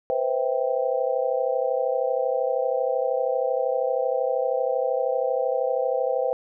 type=chord; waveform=sine; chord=C major seventh; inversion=third; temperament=just; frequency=490.5 / 523.3 / 654.1 / 784.9 Hz; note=B4 / C5 / E5 / G5; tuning=-12 / 0 / -14 / +2 cents; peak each=-27 / -24 / -29 / -30 dBFS; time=0.1-6.33 s; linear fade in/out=0 ms; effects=none